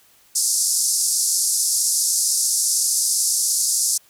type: band-pass noise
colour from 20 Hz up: white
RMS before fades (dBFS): -20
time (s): 0.35-3.98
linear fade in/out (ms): 10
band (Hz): 4900 to 11000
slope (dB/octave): 48
effects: white hiss -55 dBFS RMS until 4.09 s